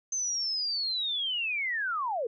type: linear sweep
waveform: sine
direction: down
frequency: 6272 to 428.3 Hz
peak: -28 dBFS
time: 0.12-2.27 s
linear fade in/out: 5 ms
effects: none